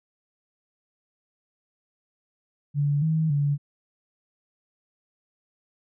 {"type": "tone with pitch steps", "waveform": "sine", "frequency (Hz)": [144.3, 158.8, 143.8], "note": ["D3", "D#3", "D3"], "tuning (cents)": [-30, 36, -36], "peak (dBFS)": -20, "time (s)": [2.74, 3.58], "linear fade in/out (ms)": 50, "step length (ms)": 280, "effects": []}